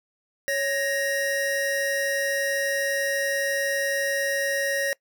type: tone pair together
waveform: square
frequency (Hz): 556 / 1870.2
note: C#5 / A#6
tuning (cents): +5 / +5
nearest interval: octave + major sixth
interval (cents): 2100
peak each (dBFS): -27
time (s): 0.48-4.93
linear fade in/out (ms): 0
effects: noise-tail reverb RT60 0.1 s tail -23 dB re dry